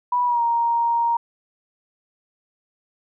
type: tone with pitch glide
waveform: sine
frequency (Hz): 980 to 935.2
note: B5 to A#5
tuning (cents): -14 to +5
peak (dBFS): -17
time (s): 0.12-1.17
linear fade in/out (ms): 5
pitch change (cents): -81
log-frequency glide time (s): 0.25-0.42
effects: none